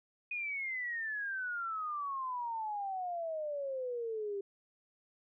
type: exponential sweep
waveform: sine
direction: down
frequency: 2489 to 392 Hz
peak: -35 dBFS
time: 0.31-4.41 s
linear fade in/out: 5 ms
effects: none